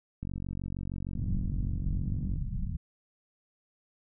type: click train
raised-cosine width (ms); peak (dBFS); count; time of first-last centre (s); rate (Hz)
5; -24; 100; 0.23-2.359; 46.5
type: low-pass noise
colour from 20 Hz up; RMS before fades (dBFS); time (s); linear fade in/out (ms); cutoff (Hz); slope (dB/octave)
pink; -33; 1.15-2.77; 10; 200; 48
effects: none